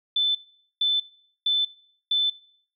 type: tone bursts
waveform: sine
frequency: 3520 Hz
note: A7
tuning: in tune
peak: -19 dBFS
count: 4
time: 0.16-2.3 s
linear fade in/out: 5 ms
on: 190 ms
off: 460 ms
effects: noise-tail reverb RT60 0.7 s tail -23 dB re dry